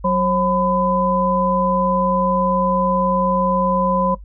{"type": "tone cluster", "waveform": "sine", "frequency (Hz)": [185.1, 537, 1006], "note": ["F#3", "C5", "B5"], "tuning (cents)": [1, 45, 32], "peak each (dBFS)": -19, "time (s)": [0.04, 4.15], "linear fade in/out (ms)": 10, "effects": ["noise-tail reverb RT60 0.1 s tail -18 dB re dry", "added 50 Hz sine -34 dBFS peak until 4.24 s"]}